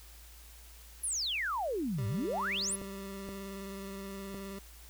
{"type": "exponential two-way sweep", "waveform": "sine", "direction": "down then up", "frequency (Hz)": [11520, 98, 11520], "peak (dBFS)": -31, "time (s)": [1.03, 2.76], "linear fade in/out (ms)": 10, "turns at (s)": 2.07}
{"type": "tone with vibrato", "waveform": "25% pulse", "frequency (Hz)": 195.9, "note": "G3", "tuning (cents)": -1, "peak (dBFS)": -37, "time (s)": [1.98, 4.59], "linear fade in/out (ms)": 5, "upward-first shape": "square", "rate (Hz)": 19, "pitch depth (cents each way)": 15}
{"type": "clicks", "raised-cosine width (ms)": 2, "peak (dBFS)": -30, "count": 3, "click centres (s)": [2.816, 3.289, 4.345]}
{"effects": ["added 57 Hz sine -52 dBFS peak until 4.89 s", "white hiss -56 dBFS RMS until 4.89 s"]}